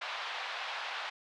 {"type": "band-pass noise", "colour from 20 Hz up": "pink", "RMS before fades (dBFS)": -39, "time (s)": [0.01, 1.1], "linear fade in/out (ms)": 10, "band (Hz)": [750, 4000], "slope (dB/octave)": 24, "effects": []}